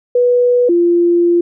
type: tone pair in turn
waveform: sine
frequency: 490 / 345.5 Hz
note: B4 / F4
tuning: -14 / -19 cents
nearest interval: tritone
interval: 605 cents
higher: first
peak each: -8 dBFS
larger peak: neither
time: 0.15-0.69 / 0.69-1.41 s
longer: second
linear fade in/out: 5 ms
effects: none